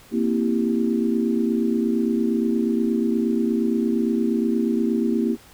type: chord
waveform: sine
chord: C dominant seventh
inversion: third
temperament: equal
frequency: 233.1 / 261.6 / 329.6 / 392 Hz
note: Bb3 / C4 / E4 / G4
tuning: 0 / 0 / 0 / 0 cents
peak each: -21 / -26 / -25 / -27 dBFS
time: 0.11-5.37 s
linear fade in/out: 50 ms
effects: pink hiss -49 dBFS RMS until 5.53 s